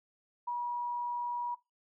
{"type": "tone", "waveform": "sine", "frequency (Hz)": 964, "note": "B5", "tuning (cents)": -42, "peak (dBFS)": -32, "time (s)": [0.47, 1.55], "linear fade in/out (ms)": 10, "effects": ["noise-tail reverb RT60 0.2 s tail -19 dB re dry"]}